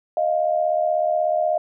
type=tone pair together; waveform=sine; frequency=622.3 / 698.7 Hz; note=D#5 / F5; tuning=0 / +1 cents; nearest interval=major second; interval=201 cents; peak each=-20 / -21 dBFS; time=0.17-1.58 s; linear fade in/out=2 ms; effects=none